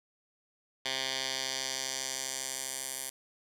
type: tone with band-pass filter sweep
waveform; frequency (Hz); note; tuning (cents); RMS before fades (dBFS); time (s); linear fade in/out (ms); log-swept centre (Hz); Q
10% pulse; 132.5; C3; +22; -36; 0.85-3.1; 5; 3700 to 10000; 1.5
effects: none